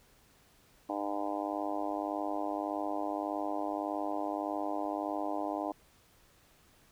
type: harmonic tone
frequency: 101.7 Hz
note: G#2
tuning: 36 cents flat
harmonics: 3 / 4 / 5 / 6 / 7 / 8 / 9 / 10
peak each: -37 / -46 / -45 / -39 / -39 / -40 / -44 / -45 dBFS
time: 0.89-5.72 s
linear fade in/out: 5 ms
effects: pink hiss -64 dBFS RMS until 6.91 s